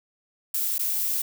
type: noise with dropouts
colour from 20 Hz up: violet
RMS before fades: -26 dBFS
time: 0.54-1.22 s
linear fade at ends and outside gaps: 5 ms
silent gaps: 0.782-0.792 s
effects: none